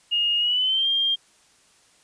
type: tone with pitch glide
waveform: sine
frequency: 2852 to 3201 Hz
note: F7 to G7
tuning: +36 to +36 cents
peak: -19 dBFS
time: 0.11-1.16 s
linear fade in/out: 20 ms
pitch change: +200 cents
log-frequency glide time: 0.38-0.88 s
effects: white hiss -58 dBFS RMS until 2.03 s + resampled to 22050 Hz